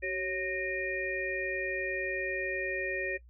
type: tone cluster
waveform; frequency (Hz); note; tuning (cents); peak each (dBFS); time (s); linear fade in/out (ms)
sine; 380.9 / 550 / 1852 / 2413; G4 / C#5 / A#6 / D7; -50 / -14 / -12 / +46; -37 / -37 / -35 / -37; 0.02-3.18; 20
effects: noise-tail reverb RT60 0.1 s tail -19 dB re dry + added 60 Hz sine -52 dBFS peak until 3.29 s